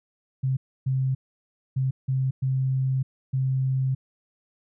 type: tone bursts at uneven times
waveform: sine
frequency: 131.9 Hz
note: C3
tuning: 14 cents sharp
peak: -21 dBFS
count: 6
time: 0.43-0.57 / 0.86-1.15 / 1.76-1.91 / 2.08-2.31 / 2.42-3.03 / 3.33-3.95 s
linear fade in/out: 10 ms
effects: none